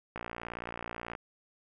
click train, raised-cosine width 0.5 ms, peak -23 dBFS, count 59, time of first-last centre 0.16-1.151 s, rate 58.5 Hz, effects none

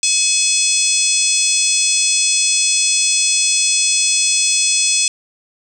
harmonic tone with a mistuned harmonic, 850 Hz, G#5, 40 cents sharp, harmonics 3 / 4 / 5 / 6 / 7 / 8 / 9 / 10, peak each -21 / -22 / -25 / -21 / -20 / -25 / -19 / -20 dBFS, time 0.03-5.08 s, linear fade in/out 2 ms, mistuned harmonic 8, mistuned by -16 cents, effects 7-bit

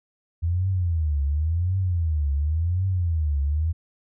sine tone with vibrato, 81.7 Hz, E2, 15 cents flat, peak -20 dBFS, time 0.42-3.73 s, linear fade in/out 20 ms, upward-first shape triangle, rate 0.92 Hz, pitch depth 290 cents each way, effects none

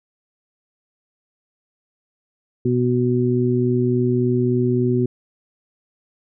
harmonic tone, 123.47 Hz, B2, in tune, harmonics 1 / 2 / 3, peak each -20 / -20 / -20 dBFS, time 2.65-5.06 s, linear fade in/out 5 ms, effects none

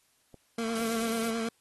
click, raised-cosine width 2 ms, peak -35 dBFS, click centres 0.343 s
25% pulse tone with vibrato, 227.4 Hz, A#3, 43 cents flat, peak -26 dBFS, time 0.58-1.49 s, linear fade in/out 5 ms, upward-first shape sine, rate 9.2 Hz, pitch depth 32 cents each way
white noise, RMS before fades -39 dBFS, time 0.75-1.3 s, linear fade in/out 5 ms
effects white hiss -69 dBFS RMS until 1.6 s + AAC 32 kbps

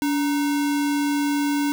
sine tone with sample-and-hold, 287.3 Hz, D4, 38 cents flat, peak -19 dBFS, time 0.02-1.72 s, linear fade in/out 0 ms, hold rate 1225 Hz, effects none

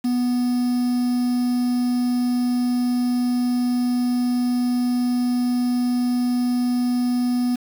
triangle tone with quantisation, 246.3 Hz, B3, 5 cents flat, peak -16 dBFS, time 0.04-7.56 s, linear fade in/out 10 ms, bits 6, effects none

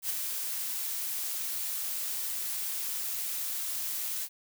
blue noise with ADSR envelope, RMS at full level -29 dBFS, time 0.02-4.29 s, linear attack 83 ms, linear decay 4 ms, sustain -5 dB, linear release 56 ms, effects none

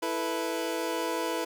25% pulse chord, E suspended fourth, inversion none, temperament equal, 329.6 / 440 / 493.9 Hz, E4 / A4 / B4, 0 / 0 / 0 cents, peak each -29 / -32 / -29 dBFS, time 0.02-1.45 s, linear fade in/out 10 ms, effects 10-bit

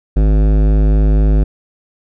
sine tone with hard clipping, 52 Hz, G#1, 3 cents sharp, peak -10 dBFS, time 0.16-1.44 s, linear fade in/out 10 ms, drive 16 dB, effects none

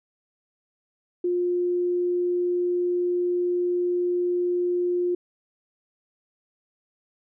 sine tone, 354.5 Hz, F4, 26 cents sharp, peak -21 dBFS, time 1.24-5.15 s, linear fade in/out 5 ms, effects none

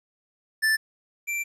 square tone pair in turn, 1760 / 2349 Hz, A6 / D7, 0 / 0 cents, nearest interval perfect fourth, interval 500 cents, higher second, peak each -20 / -27 dBFS, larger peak first, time 0.62-0.77 / 1.27-1.44 s, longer second, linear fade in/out 20 ms, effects resampled to 32000 Hz + 10-bit

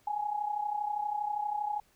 sine tone with amplitude modulation, 834 Hz, G#5, 7 cents sharp, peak -27 dBFS, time 0.07-1.8 s, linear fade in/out 5 ms, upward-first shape sine, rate 32.5 Hz, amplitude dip 70%, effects pink hiss -67 dBFS RMS until 1.95 s

